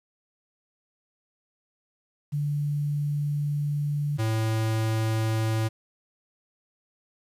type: tone pair in turn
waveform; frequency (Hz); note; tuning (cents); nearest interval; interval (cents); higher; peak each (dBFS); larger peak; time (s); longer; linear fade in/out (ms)
sine / square; 146 / 110.94; D3 / A2; -10 / +15; perfect fourth; 475; first; -24; neither; 2.32-4.18 / 4.18-5.69; first; 20
effects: resampled to 32000 Hz + 9-bit